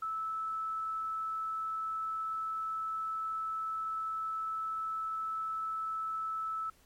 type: tone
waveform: sine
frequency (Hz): 1310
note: E6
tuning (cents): -11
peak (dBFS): -33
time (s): 0.02-6.7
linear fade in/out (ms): 5
effects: pink hiss -65 dBFS RMS until 6.85 s + MP3 64 kbps